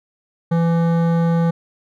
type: tone with hard clipping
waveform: sine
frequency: 167.6 Hz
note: E3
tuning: 29 cents sharp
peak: -16 dBFS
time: 0.51-1.51 s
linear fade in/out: 10 ms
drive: 14 dB
effects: none